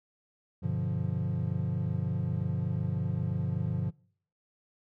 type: chord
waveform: triangle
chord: G dominant seventh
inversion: none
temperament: equal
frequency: 98 / 123.47 / 146.83 / 174.61 Hz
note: G2 / B2 / D3 / F3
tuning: 0 / 0 / 0 / 0 cents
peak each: -32 dBFS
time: 0.62-3.91 s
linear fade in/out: 20 ms
effects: noise-tail reverb RT60 0.6 s tail -26 dB re dry